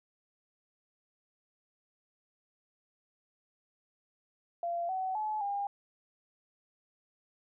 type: tone with pitch steps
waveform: sine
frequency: 687 / 754 / 857 / 805 Hz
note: F5 / F#5 / A5 / G5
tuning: -29 / +32 / -46 / +46 cents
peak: -31 dBFS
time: 4.63-5.67 s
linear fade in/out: 2 ms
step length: 260 ms
effects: none